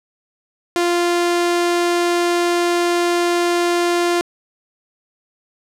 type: tone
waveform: sawtooth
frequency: 347.8 Hz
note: F4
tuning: 7 cents flat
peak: -11 dBFS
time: 0.76-4.21 s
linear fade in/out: 0 ms
effects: low-pass 10000 Hz 12 dB/octave